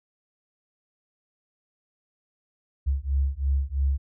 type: beating tone pair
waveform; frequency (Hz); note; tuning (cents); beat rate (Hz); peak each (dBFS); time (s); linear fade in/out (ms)
sine; 67.3 / 70.3; C2 / C#2; +49 / +25; 3; -25; 2.86-3.98; 20
effects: none